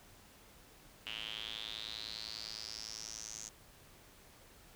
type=tone with band-pass filter sweep; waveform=square; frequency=55 Hz; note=A1; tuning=in tune; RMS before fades=-45 dBFS; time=1.06-3.49 s; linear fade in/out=5 ms; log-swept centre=2900 to 6600 Hz; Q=7; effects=pink hiss -60 dBFS RMS until 4.75 s